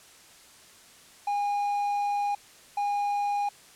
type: tone bursts at uneven times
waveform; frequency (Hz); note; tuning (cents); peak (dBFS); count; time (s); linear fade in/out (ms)
triangle; 816; G#5; -31; -23; 2; 1.27-2.35 / 2.77-3.49; 5
effects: white hiss -53 dBFS RMS until 3.75 s + low-pass 10000 Hz 12 dB/octave